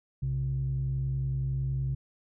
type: tone pair together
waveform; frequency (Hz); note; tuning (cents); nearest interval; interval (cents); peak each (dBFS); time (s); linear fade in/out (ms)
sine; 61.74 / 132.53; B1 / C3; 0 / +23; octave + minor second; 1323; -33 / -27; 0.22-1.95; 10
effects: tanh soft clip ceiling -22 dBFS